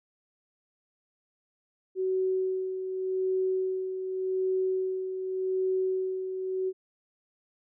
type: tone with tremolo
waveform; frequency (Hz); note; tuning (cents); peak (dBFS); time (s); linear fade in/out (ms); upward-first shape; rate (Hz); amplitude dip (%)
sine; 375.5; F#4; +26; -24; 1.95-6.73; 50; sine; 0.86; 55
effects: none